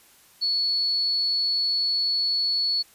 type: tone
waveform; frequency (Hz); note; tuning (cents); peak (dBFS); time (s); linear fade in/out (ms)
sine; 4408; C#8; -11; -21; 0.41-2.83; 20
effects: white hiss -55 dBFS RMS until 2.94 s + resampled to 32000 Hz